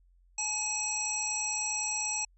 harmonic tone with a mistuned harmonic, 852 Hz, G#5, 44 cents sharp, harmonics 1 / 3 / 5 / 7 / 9, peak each -40 / -37 / -43 / -34 / -34 dBFS, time 0.38-2.25 s, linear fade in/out 5 ms, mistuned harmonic 7, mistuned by -30 cents, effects added 44 Hz sine -60 dBFS peak until 2.37 s

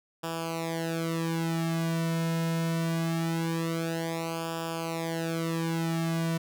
sawtooth tone with flanger, 164.81 Hz, E3, in tune, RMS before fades -30 dBFS, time 0.23-6.38 s, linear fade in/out 10 ms, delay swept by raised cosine 0.48 to 2.58 ms, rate 0.23 Hz, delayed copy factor -0.9, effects none

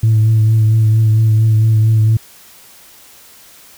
sine tone with vibrato, 110 Hz, A2, in tune, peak -6 dBFS, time 0.03-2.17 s, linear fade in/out 5 ms, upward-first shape triangle, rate 4.4 Hz, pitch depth 30 cents each way, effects tanh soft clip ceiling -5 dBFS + white hiss -42 dBFS RMS until 3.77 s

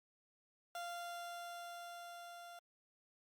30% pulse tone with level ramp, 694 Hz, F5, 11 cents flat, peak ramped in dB -40 to -49 dBFS, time 0.75-2.59 s, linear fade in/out 2 ms, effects Opus 48 kbps

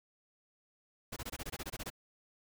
pink noise bursts, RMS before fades -41 dBFS, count 12, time 1.12-1.902 s, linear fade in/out 10 ms, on 45 ms, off 22 ms, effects none

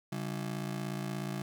35% pulse ring-modulated tone, 165.5 Hz, E3, 7 cents sharp, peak -30 dBFS, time 0.12-1.42 s, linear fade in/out 2 ms, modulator 28.4 Hz, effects none

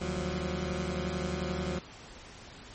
20% pulse tone cluster, 76 / 176 / 187.3 Hz, D#2 / F3 / F#3, -40 / +14 / +21 cents, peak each -31 dBFS, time 0.01-1.79 s, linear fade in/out 5 ms, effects pink hiss -49 dBFS RMS until 2.74 s + MP3 32 kbps

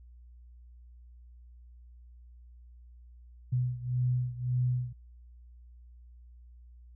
sine beating tone pair, 124.3 / 126.1 Hz, B2 / B2, +12 / +36 cents, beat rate 1.8 Hz, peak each -29 / -32 dBFS, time 3.52-4.93 s, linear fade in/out 10 ms, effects added 60 Hz sine -50 dBFS peak until 6.95 s

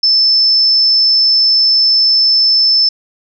sine tone, 5274 Hz, E8, in tune, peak -7 dBFS, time 0.03-2.89 s, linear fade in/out 5 ms, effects none

